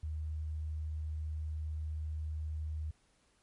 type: tone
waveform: sine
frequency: 77.4 Hz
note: D#2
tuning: 9 cents flat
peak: -35 dBFS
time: 0.03-2.91 s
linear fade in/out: 5 ms
effects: pink hiss -71 dBFS RMS until 3.42 s + MP3 48 kbps